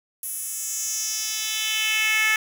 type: tone with high-pass filter sweep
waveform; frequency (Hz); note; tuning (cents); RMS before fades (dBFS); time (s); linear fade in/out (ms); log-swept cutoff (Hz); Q
10% pulse; 435.2; A4; -19; -25; 0.23-2.36; 2; 11000 to 1900; 2.5
effects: none